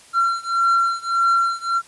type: beating tone pair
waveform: triangle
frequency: 1365 / 1366.7 Hz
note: F6 / F6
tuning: -40 / -38 cents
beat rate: 1.7 Hz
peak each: -17 / -18 dBFS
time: 0.13-1.82 s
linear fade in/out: 50 ms
effects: white hiss -48 dBFS RMS until 1.87 s + resampled to 24000 Hz